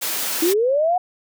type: high-pass noise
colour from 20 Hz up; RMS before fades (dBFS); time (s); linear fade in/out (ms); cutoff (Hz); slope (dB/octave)
white; -24; 0.01-0.54; 20; 270; 12
type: linear sweep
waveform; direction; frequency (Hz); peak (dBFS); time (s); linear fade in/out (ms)
sine; up; 315.2 to 740; -15; 0.42-0.98; 5
effects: none